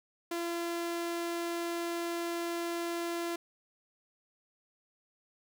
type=tone; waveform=sawtooth; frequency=340.9 Hz; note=F4; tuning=42 cents flat; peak=-29 dBFS; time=0.31-3.36 s; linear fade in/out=5 ms; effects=none